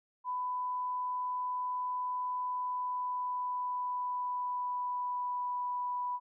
sine tone with pitch glide, 998 to 987.1 Hz, B5 to B5, +18 to -1 cents, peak -32 dBFS, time 0.24-6.2 s, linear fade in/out 50 ms, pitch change -19 cents, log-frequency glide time 2.42-5.57 s, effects none

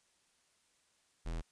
square tone, 41.2 Hz, E1, in tune, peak -37 dBFS, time 1.25-1.42 s, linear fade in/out 20 ms, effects white hiss -73 dBFS RMS until 1.51 s + resampled to 22050 Hz

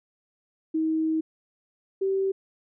sine tone pair in turn, 317.8 / 386.7 Hz, D#4 / G4, +37 / -24 cents, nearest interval minor third, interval 339 cents, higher second, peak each -22 dBFS, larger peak neither, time 0.74-1.21 / 2.01-2.32 s, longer first, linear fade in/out 10 ms, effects none

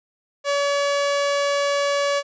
sawtooth tone, 568 Hz, C#5, 42 cents sharp, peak -15 dBFS, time 0.44-2.23 s, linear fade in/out 50 ms, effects resampled to 16000 Hz

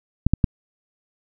clicks, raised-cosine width 5 ms, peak -3 dBFS, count 3, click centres 0.266 / 0.336 / 0.442 s, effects none

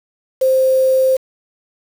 sine tone with quantisation, 523.3 Hz, C5, in tune, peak -10 dBFS, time 0.41-1.17 s, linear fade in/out 10 ms, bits 5, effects none

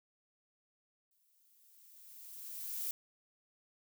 violet noise with exponential growth, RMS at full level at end -37 dBFS, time 1.11-2.91 s, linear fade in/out 1 ms, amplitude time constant 390 ms, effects none

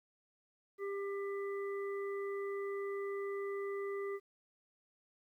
harmonic tone, 397.8 Hz, G4, 25 cents sharp, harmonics 1 / 3 / 5, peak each -37 / -48 / -50 dBFS, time 0.78-4.2 s, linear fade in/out 50 ms, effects 12-bit

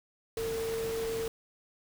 sine tone in noise, 452.3 Hz, A4, 48 cents sharp, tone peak -31 dBFS, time 0.37-1.28 s, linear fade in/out 2 ms, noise pink, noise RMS -41 dBFS, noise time 0.37-1.28 s, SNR +7 dB, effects none

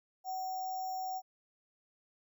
sine tone with sample-and-hold, 751 Hz, F#5, 26 cents sharp, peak -35 dBFS, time 0.24-1.22 s, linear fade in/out 50 ms, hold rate 6300 Hz, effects none

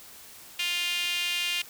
sawtooth tone with high-pass filter, 351 Hz, F4, 9 cents sharp, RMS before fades -29 dBFS, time 0.59-1.62 s, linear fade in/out 5 ms, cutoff 2700 Hz, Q 4.4, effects white hiss -48 dBFS RMS until 1.69 s

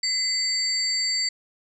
sine tone cluster, 2037 / 4604 / 7500 Hz, C7 / D8 / A#8, -47 / -35 / +10 cents, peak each -31 / -23 / -30 dBFS, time 0.03-1.29 s, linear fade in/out 5 ms, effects none

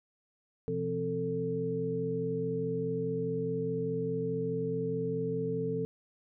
sine tone cluster, 124 / 168.8 / 262.3 / 443.7 Hz, B2 / E3 / C4 / A4, +7 / +41 / +4 / +14 cents, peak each -39 / -36 / -39 / -32 dBFS, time 0.68-5.85 s, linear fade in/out 0 ms, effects none

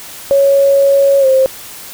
sine tone with pitch glide, 554.4 to 527.8 Hz, C#5 to C5, 0 to +15 cents, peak -6 dBFS, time 0.31-1.46 s, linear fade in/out 0 ms, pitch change -85 cents, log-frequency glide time 1.2-1.26 s, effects white hiss -31 dBFS RMS until 1.93 s

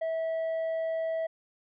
sine tone with tanh clipping, 650 Hz, E5, 24 cents flat, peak -29 dBFS, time 0.01-1.27 s, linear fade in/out 10 ms, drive 4 dB, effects none

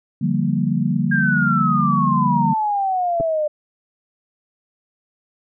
sine chord, G minor seventh, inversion second, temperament equal, 146.83 / 174.61 / 196 / 233.1 Hz, D3 / F3 / G3 / Bb3, 0 / 0 / 0 / 0 cents, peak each -22 dBFS, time 0.21-2.54 s, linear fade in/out 10 ms
sine exponential sweep, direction down, 1625 to 595 Hz, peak -17 dBFS, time 1.11-3.48 s, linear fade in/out 10 ms
clicks, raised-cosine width 2 ms, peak -14 dBFS, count 2, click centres 3.201 / 3.208 s
effects none

